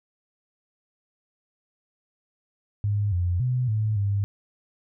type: tone with pitch steps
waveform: sine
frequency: 102.8 / 88.5 / 125.8 / 108 / 100.5 Hz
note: G#2 / F2 / B2 / A2 / G2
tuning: -17 / +23 / +32 / -32 / +44 cents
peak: -21 dBFS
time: 2.84-4.24 s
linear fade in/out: 0 ms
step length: 280 ms
effects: none